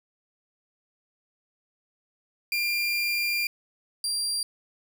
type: tone pair in turn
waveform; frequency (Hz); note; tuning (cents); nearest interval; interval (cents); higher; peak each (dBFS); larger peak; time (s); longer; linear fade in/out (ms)
30% pulse; 2391 / 4742; D7 / D8; +30 / +16; octave; 1186; second; -22 / -23; first; 2.52-3.47 / 4.04-4.43; first; 2
effects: none